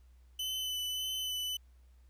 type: tone with vibrato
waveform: 40% pulse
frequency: 3015 Hz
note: F#7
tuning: 32 cents sharp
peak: -33 dBFS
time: 0.39-1.57 s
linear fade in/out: 5 ms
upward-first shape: sine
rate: 1.7 Hz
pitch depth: 15 cents each way
effects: added 62 Hz sine -57 dBFS peak until 2.09 s + pink hiss -75 dBFS RMS until 2.09 s